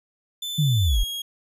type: tone with pitch glide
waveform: 40% pulse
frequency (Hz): 3520 to 3284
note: A7 to G#7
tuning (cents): 0 to -20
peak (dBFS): -27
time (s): 0.42-1.22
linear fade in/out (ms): 5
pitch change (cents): -120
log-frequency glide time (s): 0.85-0.99
type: linear sweep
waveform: sine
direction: down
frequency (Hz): 160 to 36.71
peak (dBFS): -17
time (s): 0.58-1.04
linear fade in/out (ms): 10
effects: none